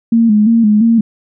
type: tone with vibrato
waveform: sine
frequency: 220 Hz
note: A3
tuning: in tune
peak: -6 dBFS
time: 0.12-1.01 s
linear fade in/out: 5 ms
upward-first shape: square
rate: 2.9 Hz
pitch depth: 75 cents each way
effects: none